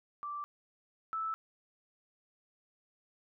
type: tone pair in turn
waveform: sine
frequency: 1170 / 1313.3 Hz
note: D6 / E6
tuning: -7 / -7 cents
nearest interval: major second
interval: 200 cents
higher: second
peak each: -37 / -33 dBFS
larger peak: second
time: 0.23-0.44 / 1.13-1.34 s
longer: neither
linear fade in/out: 0 ms
effects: none